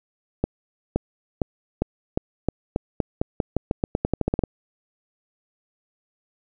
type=accelerating click train; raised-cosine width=2 ms; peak=-7 dBFS; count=21; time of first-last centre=0.44-4.437 s; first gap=520 ms; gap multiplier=0.88; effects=none